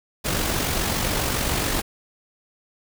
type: noise with amplitude modulation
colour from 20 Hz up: pink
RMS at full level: -22 dBFS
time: 0.24-1.82 s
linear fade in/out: 20 ms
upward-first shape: sine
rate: 47.2 Hz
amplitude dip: 40%
effects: none